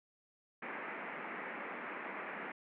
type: band-pass noise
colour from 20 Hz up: white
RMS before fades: -44 dBFS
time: 0.62-2.52 s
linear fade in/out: 5 ms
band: 180 to 2300 Hz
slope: 48 dB/octave
effects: none